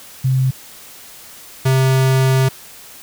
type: tone pair in turn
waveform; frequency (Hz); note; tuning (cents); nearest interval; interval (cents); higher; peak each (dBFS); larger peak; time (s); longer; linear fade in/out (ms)
sine / square; 130.9 / 131.96; C3 / C3; +1 / +15; unison; 14; second; -12; neither; 0.24-0.51 / 1.65-2.49; second; 10
effects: white hiss -39 dBFS RMS until 3.02 s